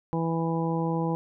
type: harmonic tone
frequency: 164.81 Hz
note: E3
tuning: in tune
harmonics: 1 / 2 / 3 / 4 / 5 / 6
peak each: -27 / -31 / -32 / -43 / -34 / -36 dBFS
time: 0.13-1.15 s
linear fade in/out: 0 ms
effects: none